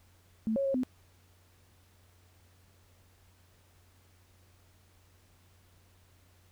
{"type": "tone with pitch steps", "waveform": "sine", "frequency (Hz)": [220.5, 550, 543, 254.5], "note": ["A3", "C#5", "C#5", "C4"], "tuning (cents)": [4, -14, -36, -48], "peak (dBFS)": -27, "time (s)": [0.47, 0.834], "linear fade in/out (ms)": 0, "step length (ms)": 91, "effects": ["added 90 Hz sine -62 dBFS peak until 6.51 s", "pink hiss -66 dBFS RMS until 6.51 s"]}